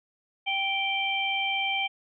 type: harmonic tone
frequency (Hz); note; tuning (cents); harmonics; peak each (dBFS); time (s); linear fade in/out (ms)
783; G5; -2; 1 / 3 / 4; -31 / -28 / -30; 0.46-1.88; 20
effects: none